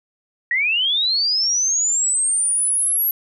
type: linear sweep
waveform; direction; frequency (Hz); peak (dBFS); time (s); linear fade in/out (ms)
sine; up; 1864.7 to 11740; -16; 0.51-3.11; 2
effects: none